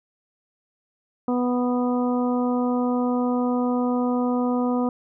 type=harmonic tone; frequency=246.9 Hz; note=B3; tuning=in tune; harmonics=1 / 2 / 3 / 4 / 5; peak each=-21 / -27 / -31 / -33 / -35 dBFS; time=1.28-4.89 s; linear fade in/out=2 ms; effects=none